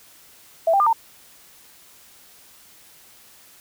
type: tone with pitch steps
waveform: sine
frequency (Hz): 660 / 790 / 1202 / 910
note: E5 / G5 / D6 / A#5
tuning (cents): +2 / +13 / +40 / -42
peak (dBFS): -14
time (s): 0.67-0.93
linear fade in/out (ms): 5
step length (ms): 65
effects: white hiss -50 dBFS RMS until 3.6 s